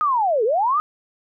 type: linear two-way sweep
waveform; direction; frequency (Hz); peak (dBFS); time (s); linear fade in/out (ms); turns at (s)
sine; down then up; 1267 to 409.1 to 1267; -16; 0.01-0.8; 0; 0.44
effects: none